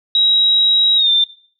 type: tone with pitch glide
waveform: sine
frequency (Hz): 3837 to 3580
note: A#7 to A7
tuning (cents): +49 to +29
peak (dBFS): -10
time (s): 0.15-1.24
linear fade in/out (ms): 2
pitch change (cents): -120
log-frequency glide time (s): 0.96-1.1
effects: noise-tail reverb RT60 0.5 s tail -18 dB re dry